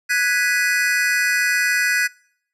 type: chord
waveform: square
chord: G# minor seventh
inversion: third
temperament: equal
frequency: 1480 / 1661.2 / 1975.5 / 2489 Hz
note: F#6 / G#6 / B6 / D#7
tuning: 0 / 0 / 0 / 0 cents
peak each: -23 / -22 / -22 / -26 dBFS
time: 0.09-2.08 s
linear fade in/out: 20 ms
effects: noise-tail reverb RT60 0.7 s tail -26 dB re dry + low-pass 12000 Hz 12 dB/octave